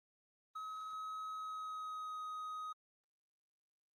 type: tone with pitch glide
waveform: triangle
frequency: 1276 to 1255.5 Hz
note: D#6 to D#6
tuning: +43 to +15 cents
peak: -40 dBFS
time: 0.55-2.73 s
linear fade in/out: 10 ms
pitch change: -28 cents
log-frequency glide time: 1.33-2.22 s
effects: Opus 24 kbps